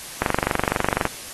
click train, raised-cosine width 0.5 ms, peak -4 dBFS, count 21, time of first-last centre 0.22-1.053 s, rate 24 Hz, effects white hiss -36 dBFS RMS until 1.33 s + AAC 32 kbps

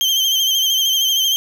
35% pulse tone with vibrato, 3141 Hz, G7, 3 cents sharp, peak -12 dBFS, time 0.01-1.36 s, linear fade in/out 0 ms, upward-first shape sine, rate 13 Hz, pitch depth 47 cents each way, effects none

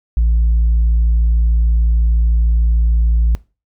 sine tone, 56.8 Hz, A#1, 44 cents flat, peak -8 dBFS, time 0.17-3.35 s, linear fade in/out 0 ms, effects noise-tail reverb RT60 0.3 s tail -22 dB re dry + tanh soft clip ceiling -8 dBFS

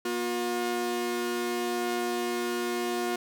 sawtooth tone pair together, 239 / 358.1 Hz, A#3 / F4, +43 / +43 cents, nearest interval perfect fifth, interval 700 cents, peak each -30 / -25 dBFS, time 0.05-3.16 s, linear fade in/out 5 ms, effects none

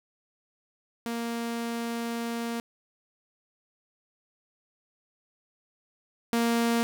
sawtooth tone pair in turn, 233.1 / 233.1 Hz, A#3 / A#3, 0 / 0 cents, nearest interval unison, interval 0 cents, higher neither, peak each -26 / -19 dBFS, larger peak second, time 1.06-2.6 / 6.33-6.83 s, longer first, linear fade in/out 0 ms, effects none

